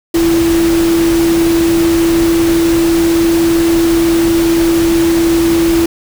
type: tone in noise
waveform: sine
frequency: 333.7 Hz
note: E4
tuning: 21 cents sharp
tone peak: -8 dBFS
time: 0.14-5.86 s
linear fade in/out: 5 ms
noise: pink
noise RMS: -20 dBFS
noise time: 0.14-5.86 s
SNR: +9 dB
effects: none